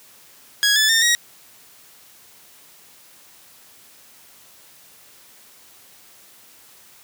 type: tone with pitch steps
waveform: 15% pulse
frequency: 1661.2 / 1735.7 / 1813.6 / 1895 Hz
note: G#6 / A6 / A#6 / A#6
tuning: 0 / -24 / -48 / +28 cents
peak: -8 dBFS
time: 0.63-1.15 s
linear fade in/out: 0 ms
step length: 130 ms
effects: white hiss -49 dBFS RMS until 7.03 s + high-pass 80 Hz 12 dB/octave